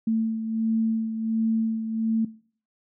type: beating tone pair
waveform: sine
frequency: 223.2 / 224.6 Hz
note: A3 / A3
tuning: +25 / +36 cents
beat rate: 1.4 Hz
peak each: -23 / -30 dBFS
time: 0.07-2.25 s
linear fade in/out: 5 ms
effects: noise-tail reverb RT60 0.5 s tail -20 dB re dry